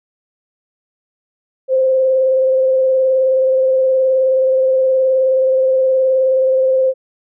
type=tone with vibrato; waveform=sine; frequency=523.3 Hz; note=C5; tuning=in tune; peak=-10 dBFS; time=1.68-6.94 s; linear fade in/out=50 ms; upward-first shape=square; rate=19 Hz; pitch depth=15 cents each way; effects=none